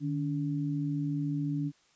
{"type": "tone pair together", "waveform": "sine", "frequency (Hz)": [150.9, 284.9], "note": ["D3", "C#4"], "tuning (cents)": [47, 48], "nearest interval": "major seventh", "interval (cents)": 1101, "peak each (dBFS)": [-31, -32], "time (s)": [0, 1.72], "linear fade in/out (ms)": 50, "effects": ["white hiss -66 dBFS RMS until 1.95 s", "resampled to 16000 Hz"]}